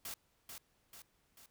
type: noise with echo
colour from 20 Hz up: white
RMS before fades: -44 dBFS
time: 0.05-0.14 s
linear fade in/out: 2 ms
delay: 440 ms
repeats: 3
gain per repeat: -5 dB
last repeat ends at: 1.46 s
effects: pink hiss -75 dBFS RMS until 1.5 s